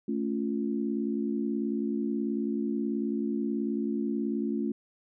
sine chord, A augmented, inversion none, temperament equal with one note detuned, 220 / 278.5 / 349.2 Hz, A3 / C#4 / E#4, 0 / +8 / 0 cents, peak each -30 / -32 / -34 dBFS, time 0.08-4.72 s, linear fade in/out 5 ms, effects none

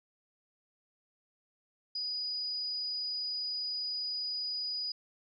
sine tone, 4935 Hz, D#8, 15 cents flat, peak -33 dBFS, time 1.95-4.92 s, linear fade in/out 5 ms, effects none

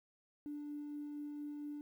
triangle tone with tremolo, 293.7 Hz, D4, in tune, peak -37 dBFS, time 0.46-1.81 s, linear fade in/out 0 ms, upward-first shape sine, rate 4.3 Hz, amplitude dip 30%, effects tanh soft clip ceiling -39 dBFS + 12-bit

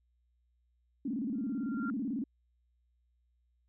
sine tone with vibrato, 246.9 Hz, B3, in tune, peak -32 dBFS, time 1.05-2.24 s, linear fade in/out 5 ms, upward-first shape square, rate 18 Hz, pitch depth 210 cents each way
sine tone with exponential growth, 1384 Hz, F6, 16 cents flat, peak -36 dBFS, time 1.34-1.9 s, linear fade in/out 1 ms, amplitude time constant 120 ms
effects added 60 Hz sine -70 dBFS peak until 3.68 s

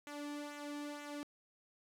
sawtooth tone with flanger, 292.1 Hz, D4, 9 cents flat, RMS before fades -45 dBFS, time 0.07-1.23 s, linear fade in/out 0 ms, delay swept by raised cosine 0.2 to 1.5 ms, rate 2.1 Hz, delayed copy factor -0.6, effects low-pass 11000 Hz 12 dB/octave + 11-bit

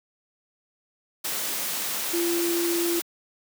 sine tone in noise, 341.8 Hz, F4, 37 cents flat, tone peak -23 dBFS, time 2.13-3 s, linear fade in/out 10 ms, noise white, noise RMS -29 dBFS, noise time 1.24-3.02 s, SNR +3 dB, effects high-pass 200 Hz 12 dB/octave

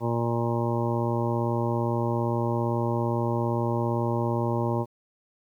harmonic tone, 117.6 Hz, A#2, 16 cents sharp, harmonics 1 / 2 / 3 / 4 / 5 / 7 / 8 / 9, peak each -27 / -31 / -30 / -35 / -33 / -35 / -34 / -39 dBFS, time 0-4.86 s, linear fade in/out 50 ms, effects 10-bit

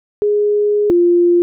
sine tone pair in turn, 415.3 / 348.4 Hz, G#4 / F4, 0 / -4 cents, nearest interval minor third, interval 304 cents, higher first, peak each -11 / -8 dBFS, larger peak second, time 0.22-0.9 / 0.9-1.42 s, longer first, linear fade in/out 0 ms, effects none

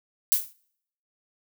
violet noise with exponential decay, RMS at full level -17 dBFS, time 0.32-0.53 s, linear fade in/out 0 ms, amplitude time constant 44 ms, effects noise-tail reverb RT60 0.7 s tail -26 dB re dry

